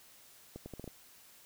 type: accelerating click train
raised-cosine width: 2 ms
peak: -30 dBFS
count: 6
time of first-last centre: 0.56-0.877 s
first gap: 100 ms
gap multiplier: 0.77
effects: white hiss -59 dBFS RMS until 1.45 s